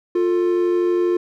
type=tone pair together; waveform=triangle; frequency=352.2 / 444.8 Hz; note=F4 / A4; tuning=+15 / +19 cents; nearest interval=major third; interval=404 cents; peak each=-14 / -23 dBFS; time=0.15-1.17 s; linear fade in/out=5 ms; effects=none